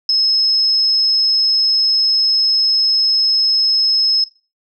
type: tone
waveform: sine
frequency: 5180 Hz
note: E8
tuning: 31 cents flat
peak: -11 dBFS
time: 0.09-4.24 s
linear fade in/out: 2 ms
effects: noise-tail reverb RT60 0.3 s tail -17 dB re dry